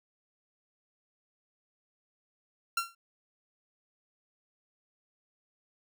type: tone with exponential decay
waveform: sawtooth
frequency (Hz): 1368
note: F6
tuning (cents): -36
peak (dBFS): -21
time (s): 2.77-2.95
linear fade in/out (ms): 5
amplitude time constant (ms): 38
effects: none